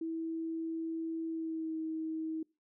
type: tone with pitch glide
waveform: sine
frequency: 326.1 to 318.7 Hz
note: E4 to D#4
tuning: -19 to +42 cents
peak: -34 dBFS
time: 0.01-2.43 s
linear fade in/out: 5 ms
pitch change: -39 cents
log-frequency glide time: 1.28-1.77 s
effects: noise-tail reverb RT60 0.3 s tail -25 dB re dry